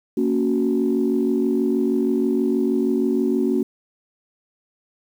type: chord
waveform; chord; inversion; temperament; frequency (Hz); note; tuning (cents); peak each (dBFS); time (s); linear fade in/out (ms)
sine; F# major; first; just; 231.2 / 277.5 / 370; A#3 / C#4 / F#4; -14 / +2 / 0; -21; 0.17-3.63; 5
effects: tanh soft clip ceiling -9 dBFS + 8-bit